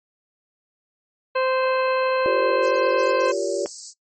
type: harmonic tone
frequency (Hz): 520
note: C5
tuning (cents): -11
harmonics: 1 / 2 / 3 / 4 / 5 / 6 / 8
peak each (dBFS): -20 / -25 / -30 / -38 / -31 / -42 / -38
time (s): 1.35-3.32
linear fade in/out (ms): 10
type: chord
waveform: sine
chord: G half-diminished seventh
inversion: third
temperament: equal with one note detuned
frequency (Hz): 349.2 / 392 / 466.2 / 568.3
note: F4 / G4 / Bb4 / Db5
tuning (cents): 0 / 0 / 0 / +43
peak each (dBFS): -28 / -26 / -28 / -25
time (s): 2.26-3.66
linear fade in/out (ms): 0
type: high-pass noise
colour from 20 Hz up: white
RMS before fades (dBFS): -33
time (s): 2.62-3.94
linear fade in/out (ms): 50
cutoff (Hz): 4400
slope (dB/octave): 96
effects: noise-tail reverb RT60 0.1 s tail -19 dB re dry + MP3 32 kbps